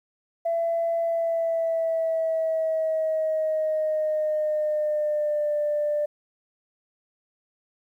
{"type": "tone with pitch glide", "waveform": "sine", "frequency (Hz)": [670, 593.5], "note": ["E5", "D5"], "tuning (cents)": [28, 18], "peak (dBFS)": -21, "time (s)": [0.45, 6.06], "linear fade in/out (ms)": 10, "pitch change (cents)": -210, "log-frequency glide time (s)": [1.01, 5.55], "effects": ["tanh soft clip ceiling -17 dBFS", "10-bit"]}